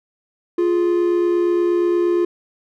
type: tone pair together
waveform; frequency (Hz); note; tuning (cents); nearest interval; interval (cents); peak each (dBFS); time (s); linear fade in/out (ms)
triangle; 349.2 / 417.7; F4 / G#4; 0 / +10; minor third; 310; -13 / -22; 0.58-2.25; 5
effects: none